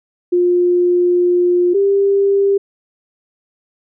sine tone pair in turn, 354.5 / 396.9 Hz, F4 / G4, +26 / +22 cents, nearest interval major second, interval 196 cents, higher second, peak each -10 dBFS, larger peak neither, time 0.32-1.74 / 1.74-2.58 s, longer first, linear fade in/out 10 ms, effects none

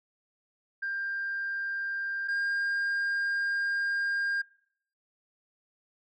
sine tone pair in turn, 1592 / 1607.7 Hz, G6 / G6, +26 / +43 cents, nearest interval unison, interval 17 cents, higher second, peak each -29 / -24 dBFS, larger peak second, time 0.82-2.28 / 2.28-4.42 s, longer second, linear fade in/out 10 ms, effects noise-tail reverb RT60 0.6 s tail -21 dB re dry + tanh soft clip ceiling -26 dBFS

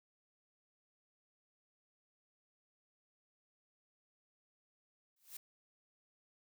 blue noise with exponential growth, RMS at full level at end -44 dBFS, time 5.16-5.37 s, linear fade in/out 5 ms, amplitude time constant 44 ms, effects none

